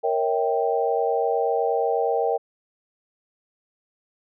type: chord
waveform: sine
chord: A# diminished seventh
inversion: none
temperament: equal with one note detuned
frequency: 466.2 / 554.4 / 645.7 / 784 Hz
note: A#4 / C#5 / E5 / G5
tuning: 0 / 0 / -36 / 0 cents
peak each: -23 / -28 / -27 / -25 dBFS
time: 0.03-2.38 s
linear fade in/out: 20 ms
effects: none